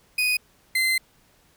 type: tone pair in turn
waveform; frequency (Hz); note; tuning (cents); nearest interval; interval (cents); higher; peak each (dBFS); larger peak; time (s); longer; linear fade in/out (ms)
35% pulse; 2489 / 2067; D#7 / C7; 0 / -22; minor third; 322; first; -18; neither; 0.18-0.37 / 0.75-0.98; second; 5
effects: pink hiss -60 dBFS RMS until 1.56 s